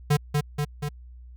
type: tone with echo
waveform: square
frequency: 146.83 Hz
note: D3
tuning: in tune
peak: -18 dBFS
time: 0.1-0.17 s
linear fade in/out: 10 ms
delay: 240 ms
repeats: 3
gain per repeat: -3 dB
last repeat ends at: 0.89 s
effects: added 61 Hz sine -42 dBFS peak until 1.36 s